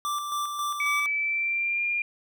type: tone with tremolo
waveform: square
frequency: 1174.7 Hz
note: D6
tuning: in tune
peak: -27 dBFS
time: 0.05-1.06 s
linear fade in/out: 0 ms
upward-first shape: square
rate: 3.7 Hz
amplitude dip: 40%
type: tone with pitch glide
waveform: sine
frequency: 2279 to 2405 Hz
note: C#7 to D7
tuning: +47 to +41 cents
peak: -24 dBFS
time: 0.8-2.02 s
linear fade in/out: 2 ms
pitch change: +94 cents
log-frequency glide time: 0.93-1.85 s
effects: none